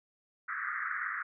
pink band-pass noise, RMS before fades -36 dBFS, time 0.48-1.23 s, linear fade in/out 10 ms, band 1200 to 2000 Hz, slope 96 dB/octave, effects none

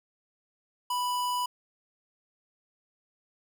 square tone, 987.8 Hz, B5, in tune, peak -28 dBFS, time 0.9-1.46 s, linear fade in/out 5 ms, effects none

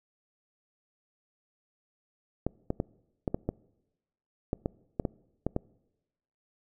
clicks, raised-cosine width 2 ms, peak -15 dBFS, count 12, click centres 2.466 / 2.704 / 2.801 / 3.278 / 3.345 / 3.49 / 4.531 / 4.659 / 4.998 / 5.052 / 5.466 / 5.564 s, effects noise-tail reverb RT60 1.0 s tail -24 dB re dry

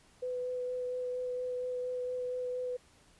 sine tone with vibrato, 500 Hz, B4, 21 cents sharp, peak -33 dBFS, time 0.22-2.77 s, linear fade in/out 10 ms, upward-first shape sine, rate 4.3 Hz, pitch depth 11 cents each way, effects pink hiss -63 dBFS RMS until 3.19 s + resampled to 24000 Hz

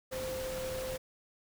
sine tone in noise, 519 Hz, C5, 14 cents flat, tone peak -36 dBFS, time 0.11-0.98 s, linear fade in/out 20 ms, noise pink, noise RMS -42 dBFS, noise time 0.11-0.98 s, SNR +3 dB, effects none

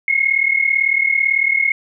sine tone pair together, 2147 / 2185 Hz, C7 / C#7, +44 / -26 cents, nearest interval unison, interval 30 cents, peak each -16 dBFS, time 0.08-1.72 s, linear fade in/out 2 ms, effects none

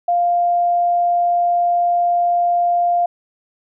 sine tone, 699 Hz, F5, 1 cent sharp, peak -13 dBFS, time 0.08-3.06 s, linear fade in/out 5 ms, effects none

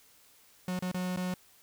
45% pulse tone with dropouts, 182.2 Hz, F#3, 26 cents flat, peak -31 dBFS, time 0.68-1.34 s, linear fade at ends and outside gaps 2 ms, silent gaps 0.791-0.823 / 0.916-0.944 / 1.163-1.172 s, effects white hiss -61 dBFS RMS until 1.62 s

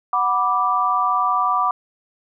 sine chord, B minor, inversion second, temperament equal with one note detuned, 740 / 983.8 / 1174.7 Hz, F#5 / B5 / D6, 0 / -7 / 0 cents, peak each -23 / -22 / -18 dBFS, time 0.13-1.71 s, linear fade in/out 2 ms, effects none

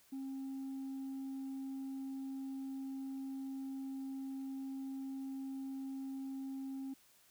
sine tone, 268.6 Hz, C4, 46 cents sharp, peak -38 dBFS, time 0.12-6.94 s, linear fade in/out 10 ms, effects tanh soft clip ceiling -39 dBFS + white hiss -67 dBFS RMS until 7.3 s

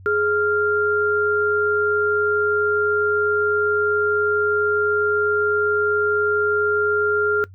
sine tone pair together, 418.5 / 1394 Hz, G#4 / F6, +13 / -4 cents, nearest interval octave + major sixth, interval 2083 cents, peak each -19 dBFS, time 0.06-7.44 s, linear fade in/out 0 ms, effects noise-tail reverb RT60 0.1 s tail -21 dB re dry + added 94 Hz sine -40 dBFS peak until 7.54 s

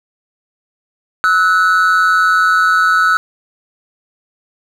triangle tone pair together, 1300.4 / 1480 Hz, E6 / F#6, -24 / 0 cents, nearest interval major second, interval 224 cents, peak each -10 dBFS, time 1.24-3.17 s, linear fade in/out 0 ms, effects none

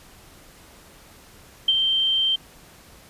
sine tone with ADSR envelope, 3136 Hz, G7, in tune, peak -13 dBFS, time 1.68-2.36 s, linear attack 6 ms, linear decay 37 ms, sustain -5 dB, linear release 8 ms, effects pink hiss -49 dBFS RMS until 3.09 s + resampled to 32000 Hz

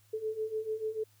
sine beating tone pair, 431.6 / 438.4 Hz, A4 / A4, -33 / -6 cents, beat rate 6.8 Hz, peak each -37 / -34 dBFS, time 0.13-1.04 s, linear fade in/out 10 ms, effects added 105 Hz sine -64 dBFS peak until 1.2 s + white hiss -67 dBFS RMS until 1.2 s

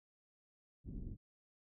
pink low-pass noise, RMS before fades -45 dBFS, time 0.84-1.17 s, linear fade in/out 50 ms, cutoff 270 Hz, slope 24 dB/octave, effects none

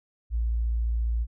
sine tone, 57.3 Hz, A#1, 29 cents flat, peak -23 dBFS, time 0.3-1.27 s, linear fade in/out 50 ms, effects none

